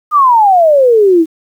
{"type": "exponential sweep", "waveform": "sine", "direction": "down", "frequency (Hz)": [1242, 311.1], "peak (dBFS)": -4, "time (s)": [0.11, 1.26], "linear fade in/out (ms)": 50, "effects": ["7-bit"]}